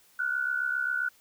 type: tone pair together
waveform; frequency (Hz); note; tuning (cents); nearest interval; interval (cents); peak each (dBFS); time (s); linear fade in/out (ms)
sine; 1424 / 1491.5; F6 / F#6; +33 / +13; minor second; 80; -31 / -28; 0.19-1.09; 5
effects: white hiss -61 dBFS RMS until 1.2 s